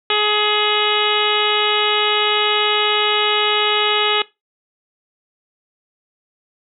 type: harmonic tone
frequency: 420.7 Hz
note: G#4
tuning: 22 cents sharp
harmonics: 1 / 2 / 3 / 4 / 5 / 6 / 7 / 8 / 9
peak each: -21 / -24 / -22 / -27 / -25 / -24 / -21 / -22 / -26 dBFS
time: 0.1-4.22 s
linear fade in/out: 2 ms
effects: noise-tail reverb RT60 0.2 s tail -19 dB re dry